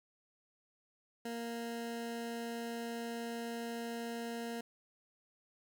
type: tone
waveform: 20% pulse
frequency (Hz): 233.1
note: A#3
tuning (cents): 0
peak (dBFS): -34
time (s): 1.25-4.61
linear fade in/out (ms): 5
effects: none